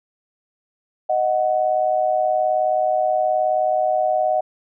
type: tone pair together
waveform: sine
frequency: 622.3 / 741.2 Hz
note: D#5 / F#5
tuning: 0 / +3 cents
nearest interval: minor third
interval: 303 cents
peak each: -19 dBFS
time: 1.09-4.41 s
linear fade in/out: 10 ms
effects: none